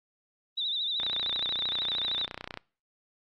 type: tone with vibrato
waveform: sine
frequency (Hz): 3729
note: A#7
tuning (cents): 0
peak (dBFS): -28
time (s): 0.57-2.26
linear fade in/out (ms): 10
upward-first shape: sine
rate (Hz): 13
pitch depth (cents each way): 95
type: click train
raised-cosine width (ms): 0.3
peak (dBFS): -20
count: 49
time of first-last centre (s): 1-2.574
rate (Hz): 30.5
effects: noise-tail reverb RT60 0.4 s tail -25 dB re dry + Opus 24 kbps